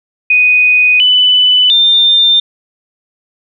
sine tone with pitch steps, 2489 / 2994 / 3602 Hz, D#7 / F#7 / A7, 0 / +20 / +40 cents, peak -5 dBFS, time 0.3-2.4 s, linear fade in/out 5 ms, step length 700 ms, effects none

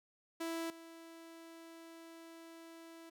sawtooth tone with level steps, 330 Hz, E4, 2 cents sharp, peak -34 / -48 dBFS, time 0.4-3.1 s, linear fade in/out 10 ms, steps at 0.7 s, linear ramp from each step 2 ms, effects none

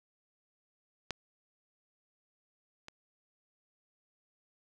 clicks, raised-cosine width 0.2 ms, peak -17 / -28 dBFS, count 2, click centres 1.107 / 2.884 s, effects none

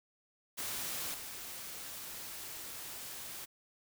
white noise with level steps, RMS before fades -39 / -45 dBFS, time 0.57-3.46 s, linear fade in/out 20 ms, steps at 1.14 s, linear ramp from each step 2 ms, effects none

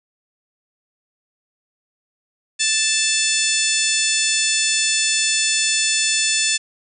harmonic tone with a mistuned harmonic, 880 Hz, A5, in tune, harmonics 2 / 3 / 4 / 5 / 6 / 7 / 8 / 9 / 10, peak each -28 / -23 / -24 / -26 / -25 / -28 / -23 / -29 / -26 dBFS, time 2.59-6.58 s, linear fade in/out 20 ms, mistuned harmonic 10, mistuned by +20 cents, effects none

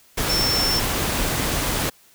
sine tone in noise, 5390 Hz, E8, 38 cents sharp, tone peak -20 dBFS, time 0.29-0.8 s, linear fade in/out 10 ms, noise pink, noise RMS -23 dBFS, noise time 0.17-1.9 s, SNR 0 dB, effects white hiss -54 dBFS RMS until 2.14 s

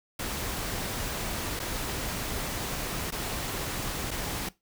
pink noise with dropouts, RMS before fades -33 dBFS, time 0.19-4.49 s, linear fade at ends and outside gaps 5 ms, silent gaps 1.593-1.599 / 3.107-3.121 / 4.108-4.112 s, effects noise-tail reverb RT60 0.2 s tail -19 dB re dry

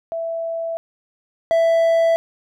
sine / triangle tone pair in turn, 662 / 662 Hz, E5 / E5, +7 / +7 cents, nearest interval unison, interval 0 cents, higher neither, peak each -22 / -11 dBFS, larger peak second, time 0.12-0.77 / 1.51-2.16 s, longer neither, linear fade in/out 0 ms, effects none

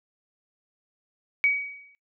sine tone with exponential decay, 2263 Hz, C#7, 35 cents sharp, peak -16 dBFS, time 1.44-1.95 s, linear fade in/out 0 ms, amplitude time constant 110 ms, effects noise-tail reverb RT60 0.2 s tail -24 dB re dry

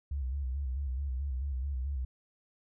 sine tone with vibrato, 67 Hz, C2, 42 cents sharp, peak -31 dBFS, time 0.11-2.05 s, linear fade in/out 5 ms, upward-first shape square, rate 4.6 Hz, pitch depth 90 cents each way, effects none

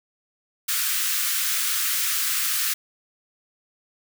white high-pass noise, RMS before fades -24 dBFS, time 0.68-2.74 s, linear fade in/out 10 ms, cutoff 1200 Hz, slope 48 dB/octave, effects none

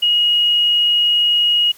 sine tone, 2887 Hz, F#7, 43 cents flat, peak -11 dBFS, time 0.02-1.72 s, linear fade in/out 10 ms, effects white hiss -45 dBFS RMS until 1.77 s + MP3 96 kbps

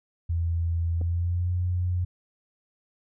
sine tone with pitch glide, 84 to 89.51 Hz, E2 to F2, +33 to +43 cents, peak -23 dBFS, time 0.29-2.05 s, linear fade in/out 10 ms, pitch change +110 cents, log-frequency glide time 0.95-1.53 s
clicks, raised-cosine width 2 ms, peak -28 dBFS, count 2, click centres 1.012 / 1.016 s
effects none

